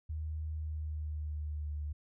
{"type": "tone with pitch glide", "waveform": "sine", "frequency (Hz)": [77.78, 74.4], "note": ["D#2", "D2"], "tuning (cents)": [0, 23], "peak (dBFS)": -35, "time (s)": [0.09, 1.93], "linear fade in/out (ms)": 10, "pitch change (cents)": -77, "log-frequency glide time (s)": [0.55, 1.75], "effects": []}